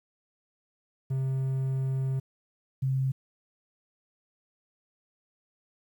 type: tone pair in turn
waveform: triangle / sine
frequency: 132.8 / 132.8 Hz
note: C3 / C3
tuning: +26 / +26 cents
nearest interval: unison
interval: 0 cents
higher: neither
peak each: -24 dBFS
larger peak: neither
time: 1.1-2.2 / 2.82-3.12 s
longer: first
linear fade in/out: 10 ms
effects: 10-bit